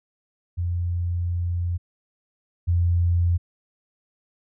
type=tone pair in turn; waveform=sine; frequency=87.2 / 86.65 Hz; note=F2 / F2; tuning=-2 / -13 cents; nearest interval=unison; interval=11 cents; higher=first; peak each=-22 / -17 dBFS; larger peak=second; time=0.57-1.78 / 2.67-3.38 s; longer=first; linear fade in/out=20 ms; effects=none